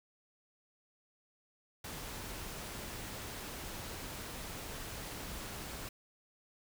pink noise, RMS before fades -44 dBFS, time 1.84-5.89 s, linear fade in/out 5 ms, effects none

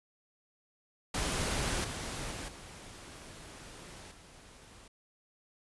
pink noise with level steps, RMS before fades -33 / -39 / -41 / -49 / -55 dBFS, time 1.14-4.88 s, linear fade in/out 5 ms, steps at 1.84 / 2.31 / 2.48 / 4.11 s, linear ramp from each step 5 ms, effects resampled to 24000 Hz

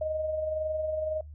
sine tone with amplitude modulation, 622.3 Hz, D#5, in tune, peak -26 dBFS, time 0.01-1.21 s, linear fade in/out 5 ms, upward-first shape sine, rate 21.8 Hz, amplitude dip 40%, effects noise-tail reverb RT60 0.2 s tail -26 dB re dry + added 75 Hz sine -42 dBFS peak until 1.34 s

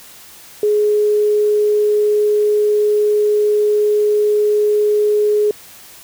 sine tone, 419.4 Hz, G#4, 17 cents sharp, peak -11 dBFS, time 0.63-5.51 s, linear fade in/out 2 ms, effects white hiss -40 dBFS RMS until 6.03 s

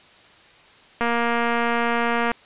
click train, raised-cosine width 0.5 ms, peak -8 dBFS, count 308, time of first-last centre 1.01-2.316 s, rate 235 Hz, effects white hiss -50 dBFS RMS until 2.45 s + resampled to 8000 Hz

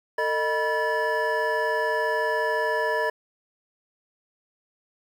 triangle tone cluster, 448.7 / 615 / 977 / 1731 Hz, A4 / D#5 / B5 / A6, +34 / -20 / -19 / -29 cents, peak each -26 dBFS, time 0.18-3.1 s, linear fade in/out 5 ms, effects 9-bit

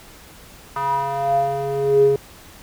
square tone with band-pass filter sweep, 138.59 Hz, C#3, in tune, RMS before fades -19 dBFS, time 0.76-2.16 s, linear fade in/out 2 ms, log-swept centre 1100 to 370 Hz, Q 8.6, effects pink hiss -44 dBFS RMS until 2.62 s

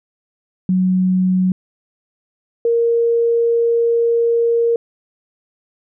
sine tone pair in turn, 185 / 466.2 Hz, F#3 / A#4, 0 / 0 cents, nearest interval octave + major third, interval 1600 cents, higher second, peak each -12 dBFS, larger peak neither, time 0.69-1.52 / 2.65-4.76 s, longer second, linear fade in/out 2 ms, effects none

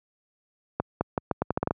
accelerating click train, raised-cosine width 1 ms, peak -10 dBFS, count 10, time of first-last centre 0.8-1.709 s, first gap 210 ms, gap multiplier 0.8, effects high-pass 80 Hz 12 dB/octave

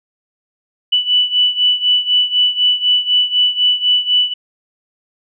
sine beating tone pair, 2969 / 2973 Hz, F#7 / F#7, +5 / +8 cents, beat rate 4 Hz, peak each -13 / -16 dBFS, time 0.92-4.34 s, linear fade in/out 10 ms, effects none

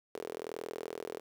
sawtooth tone with high-pass filter, 41.2 Hz, E1, in tune, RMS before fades -42 dBFS, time 0.14-1.2 s, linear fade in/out 10 ms, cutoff 430 Hz, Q 4.9, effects 10-bit

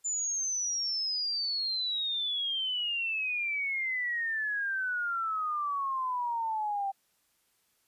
sine exponential sweep, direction down, 7130 to 776 Hz, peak -29 dBFS, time 0.04-6.92 s, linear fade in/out 20 ms, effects white hiss -72 dBFS RMS until 7.87 s + resampled to 32000 Hz

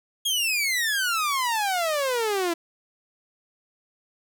sawtooth exponential sweep, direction down, 3322 to 329.6 Hz, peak -19 dBFS, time 0.25-2.54 s, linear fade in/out 10 ms, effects none

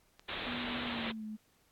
click, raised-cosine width 0.2 ms, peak -35 dBFS, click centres 0.195 s
white low-pass noise, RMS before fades -40 dBFS, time 0.28-1.12 s, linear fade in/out 10 ms, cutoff 3900 Hz, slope 96 dB/octave
sine tone with pitch glide, 243 to 215.2 Hz, B3 to A3, -28 to -38 cents, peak -39 dBFS, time 0.46-1.37 s, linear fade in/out 20 ms, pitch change -210 cents, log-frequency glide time 0.85-1.24 s
effects pink hiss -70 dBFS RMS until 1.71 s + AAC 64 kbps

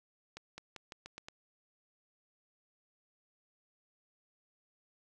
accelerating click train, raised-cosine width 0.2 ms, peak -28 dBFS, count 7, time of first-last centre 0.37-1.285 s, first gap 210 ms, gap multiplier 0.87, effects none

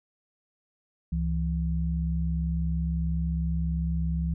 sine tone pair together, 68.04 / 165.8 Hz, C#2 / E3, -32 / +10 cents, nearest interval octave + minor third, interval 1542 cents, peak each -27 / -28 dBFS, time 1.12-4.34 s, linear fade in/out 5 ms, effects none

